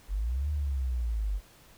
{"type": "linear two-way sweep", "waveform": "sine", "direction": "up then down", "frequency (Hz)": [44.07, 75.5, 46.77], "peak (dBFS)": -27, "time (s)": [0.08, 1.41], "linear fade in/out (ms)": 50, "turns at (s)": 0.5, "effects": ["pink hiss -57 dBFS RMS until 1.77 s"]}